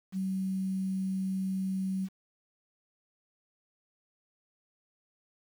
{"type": "tone with quantisation", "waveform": "sine", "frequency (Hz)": 189.9, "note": "F#3", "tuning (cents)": 45, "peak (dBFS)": -29, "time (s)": [0.12, 2.09], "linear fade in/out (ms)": 50, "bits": 9, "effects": []}